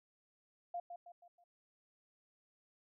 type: tone with echo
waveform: sine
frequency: 698.5 Hz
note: F5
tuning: in tune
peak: -38 dBFS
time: 0.74-0.8 s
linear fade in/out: 5 ms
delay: 160 ms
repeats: 4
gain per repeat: -7 dB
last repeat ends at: 1.44 s
effects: none